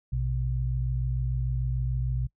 sine tone pair together, 59.61 / 126.3 Hz, A#1 / B2, +39 / +39 cents, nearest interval octave + minor second, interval 1300 cents, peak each -28 dBFS, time 0.12-2.27 s, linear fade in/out 10 ms, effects noise-tail reverb RT60 0.1 s tail -22 dB re dry

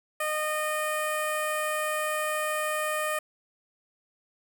10% pulse tone with notch filter, 613 Hz, D#5, 26 cents flat, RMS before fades -29 dBFS, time 0.2-3.19 s, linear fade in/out 5 ms, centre 3900 Hz, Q 0.7, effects none

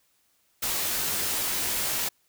white noise with comb filter, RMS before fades -28 dBFS, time 0.62-2.09 s, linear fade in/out 10 ms, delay 17 ms, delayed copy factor -0.55, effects white hiss -68 dBFS RMS until 2.28 s

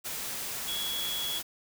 sine tone in noise, 3356 Hz, G#7, 17 cents sharp, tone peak -32 dBFS, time 0.67-1.4 s, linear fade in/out 20 ms, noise white, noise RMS -36 dBFS, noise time 0.04-1.43 s, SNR +1 dB, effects none

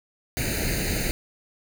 pink noise with comb filter, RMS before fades -26 dBFS, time 0.37-1.11 s, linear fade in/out 0 ms, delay 0.45 ms, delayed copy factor +1, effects none

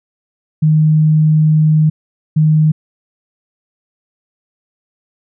sine tone bursts at uneven times, 155 Hz, D#3, 6 cents flat, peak -7 dBFS, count 2, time 0.62-1.9 / 2.36-2.72 s, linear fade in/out 10 ms, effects none

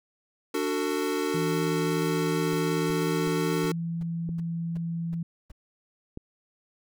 square chord, D major, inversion none, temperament equal with one note detuned, 293.7 / 370 / 449 Hz, D4 / F#4 / A4, 0 / 0 / +35 cents, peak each -31 dBFS, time 0.54-3.72 s, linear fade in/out 5 ms
sine tone with pitch glide, 164.7 to 167.39 Hz, E3 to E3, -1 to +27 cents, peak -28 dBFS, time 1.34-5.23 s, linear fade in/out 5 ms, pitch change +28 cents, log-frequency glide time 2.77-3.82 s
brown noise bursts, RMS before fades -42 dBFS, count 9, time 2.52-5.518 s, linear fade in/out 5 ms, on 22 ms, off 350 ms
clicks, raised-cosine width 3 ms, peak -24 / -24 dBFS, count 2, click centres 4.291 / 6.174 s
effects none

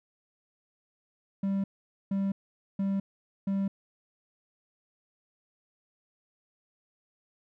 triangle tone bursts, 196 Hz, G3, in tune, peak -24 dBFS, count 4, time 1.43-3.68 s, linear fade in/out 5 ms, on 210 ms, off 470 ms, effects none

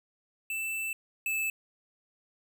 square tone pair in turn, 2652 / 2623 Hz, E7 / E7, +10 / -9 cents, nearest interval unison, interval 19 cents, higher first, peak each -32 / -29 dBFS, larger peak second, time 0.5-0.93 / 1.26-1.5 s, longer first, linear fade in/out 2 ms, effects none

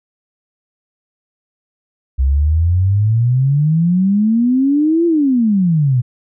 sine exponential two-way sweep, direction up then down, 64.1 to 345.5 to 118.5 Hz, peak -10 dBFS, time 2.18-6.02 s, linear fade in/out 20 ms, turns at 5.06 s, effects none

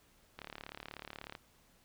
click train, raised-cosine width 0.3 ms, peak -28 dBFS, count 36, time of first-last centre 0.39-1.352 s, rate 36.4 Hz, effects pink hiss -67 dBFS RMS until 1.84 s

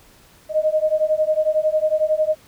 sine beating tone pair, 615 / 626 Hz, D#5 / D#5, -20 / +10 cents, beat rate 11 Hz, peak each -19 dBFS, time 0.49-2.36 s, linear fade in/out 50 ms, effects pink hiss -51 dBFS RMS until 2.47 s

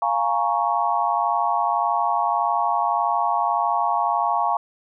sine chord, Bb minor seventh, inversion second, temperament equal, 698.5 / 830.6 / 932.3 / 1108.7 Hz, F5 / Ab5 / Bb5 / Db6, 0 / 0 / 0 / 0 cents, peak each -24 dBFS, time 0.02-4.57 s, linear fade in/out 2 ms, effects none

